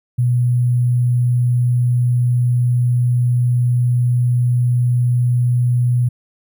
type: tone with sample-and-hold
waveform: sine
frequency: 122.6 Hz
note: B2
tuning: 12 cents flat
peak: -12 dBFS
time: 0.18-6.09 s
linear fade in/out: 10 ms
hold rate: 11025 Hz
effects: none